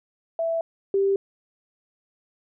sine tone pair in turn, 661 / 393 Hz, E5 / G4, +5 / +4 cents, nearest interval major sixth, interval 901 cents, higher first, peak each -22 / -18 dBFS, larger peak second, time 0.39-0.61 / 0.94-1.16 s, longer neither, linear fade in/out 2 ms, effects none

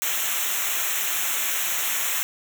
white noise with comb filter, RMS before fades -25 dBFS, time 0.02-2.23 s, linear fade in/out 0 ms, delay 0.21 ms, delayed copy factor -0.95, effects none

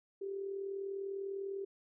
sine tone with amplitude modulation, 392.8 Hz, G4, 4 cents sharp, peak -35 dBFS, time 0.21-1.65 s, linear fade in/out 10 ms, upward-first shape sine, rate 40 Hz, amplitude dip 50%, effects none

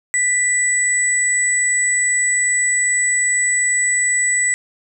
sine tone pair together, 1975.5 / 7902 Hz, B6 / B8, 0 / 0 cents, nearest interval 2 octaves, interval 2400 cents, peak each -17 dBFS, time 0.14-4.54 s, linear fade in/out 0 ms, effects none

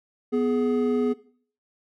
triangle tone pair together, 246.9 / 419.7 Hz, B3 / G#4, 0 / +18 cents, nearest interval major sixth, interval 918 cents, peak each -21 dBFS, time 0.32-1.14 s, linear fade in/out 20 ms, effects noise-tail reverb RT60 0.5 s tail -18 dB re dry

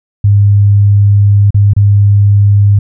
sine tone with dropouts, 101.5 Hz, G#2, 39 cents flat, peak -3 dBFS, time 0.24-2.79 s, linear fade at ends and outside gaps 5 ms, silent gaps 1.506-1.544 / 1.735-1.764 s, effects none

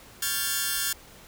5% pulse tone cluster, 1105 / 1395 / 1583 / 1743 Hz, C#6 / F6 / G6 / A6, -6 / -2 / +17 / -17 cents, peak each -27 / -20 / -19 / -19 dBFS, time 0.22-0.93 s, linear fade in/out 5 ms, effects pink hiss -50 dBFS RMS until 1.27 s

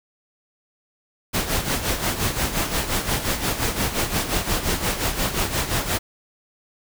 pink noise with tremolo, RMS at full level -21 dBFS, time 1.33-5.99 s, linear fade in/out 20 ms, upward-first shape sine, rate 5.7 Hz, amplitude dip 65%, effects none

